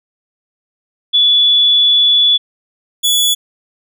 sine / sawtooth tone pair in turn, 3434 / 3420 Hz, A7 / A7, -43 / -50 cents, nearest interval unison, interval 7 cents, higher first, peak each -7 dBFS, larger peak neither, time 1.13-2.38 / 3.03-3.35 s, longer first, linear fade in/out 20 ms, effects none

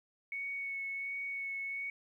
sine tone with vibrato, 2217 Hz, C#7, in tune, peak -36 dBFS, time 0.32-1.9 s, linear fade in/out 2 ms, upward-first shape sine, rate 1.4 Hz, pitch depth 13 cents each way, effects 12-bit

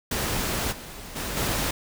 pink noise with level steps, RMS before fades -27 / -40 / -31 / -26 dBFS, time 0.11-1.71 s, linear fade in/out 5 ms, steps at 0.71 / 1.15 / 1.36 s, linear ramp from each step 20 ms, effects none

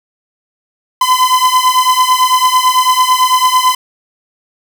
45% pulse beating tone pair, 1012 / 1021 Hz, B5 / C6, +42 / -43 cents, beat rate 9 Hz, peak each -11 dBFS, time 1.01-3.75 s, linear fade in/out 5 ms, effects none

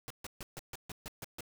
pink noise bursts, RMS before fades -43 dBFS, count 9, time 0.08-1.407 s, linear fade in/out 0 ms, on 23 ms, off 140 ms, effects none

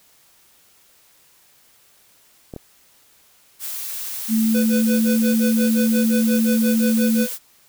clicks, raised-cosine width 2 ms, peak -19 dBFS, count 2, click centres 2.538 / 2.563 s
blue noise, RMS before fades -29 dBFS, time 3.59-7.39 s, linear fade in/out 50 ms
sine tone with pitch glide, 222 to 223.5 Hz, A3 to A3, +16 to +27 cents, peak -15 dBFS, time 4.28-7.27 s, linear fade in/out 50 ms, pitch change +11 cents, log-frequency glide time 4.73-5.24 s
square tone with tremolo, 499 Hz, B4, 18 cents sharp, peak -22 dBFS, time 4.54-7.33 s, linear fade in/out 10 ms, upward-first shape sine, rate 5.7 Hz, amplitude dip 100%
effects white hiss -55 dBFS RMS until 7.68 s

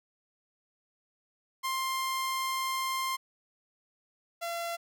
sawtooth tone pair in turn, 1054 / 681.1 Hz, C6 / F5, +12 / -44 cents, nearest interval minor sixth, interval 756 cents, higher first, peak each -26 / -29 dBFS, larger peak first, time 1.63-3.17 / 4.41-4.77 s, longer first, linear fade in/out 20 ms, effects none

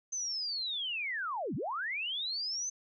sine linear two-way sweep, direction down then up, 6272 to 112.6 to 6272 Hz, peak -33 dBFS, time 0.12-2.7 s, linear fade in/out 10 ms, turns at 1.55 s, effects none

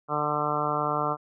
harmonic tone, 149 Hz, D3, 25 cents sharp, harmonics 1 / 2 / 3 / 4 / 5 / 6 / 7 / 8 / 9, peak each -35 / -36 / -34 / -33 / -32 / -35 / -32 / -30 / -33 dBFS, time 0.08-1.17 s, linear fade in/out 50 ms, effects none

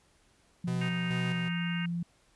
sine tone with pitch glide, 174.61 to 171.61 Hz, F3 to F3, 0 to -30 cents, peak -30 dBFS, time 0.64-2.03 s, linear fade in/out 5 ms, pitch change -30 cents, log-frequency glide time 1.26-1.4 s
45% pulse tone with tremolo, 125.4 Hz, B2, 27 cents sharp, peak -33 dBFS, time 0.67-1.49 s, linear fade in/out 10 ms, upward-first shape square, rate 2.3 Hz, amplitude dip 50%
harmonic tone, 311.1 Hz, D#4, in tune, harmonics 3 / 4 / 5 / 6 / 7 / 8 / 9, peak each -51 / -48 / -41 / -44 / -42 / -49 / -40 dBFS, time 0.81-1.86 s, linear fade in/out 5 ms
effects pink hiss -66 dBFS RMS until 2.35 s + resampled to 24000 Hz

